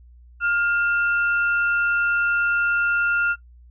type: tone pair together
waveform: sine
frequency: 1408.2 / 2690 Hz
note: F6 / E7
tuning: +14 / +34 cents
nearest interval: major seventh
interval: 1120 cents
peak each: -18 / -30 dBFS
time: 0.4-3.36 s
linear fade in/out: 50 ms
effects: noise-tail reverb RT60 0.1 s tail -17 dB re dry + added 60 Hz sine -45 dBFS peak until 3.7 s